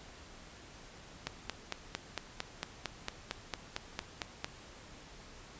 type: click train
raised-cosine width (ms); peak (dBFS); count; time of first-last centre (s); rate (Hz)
0.2; -17; 15; 1.27-4.445; 4.41
effects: pink hiss -53 dBFS RMS until 5.59 s + resampled to 16000 Hz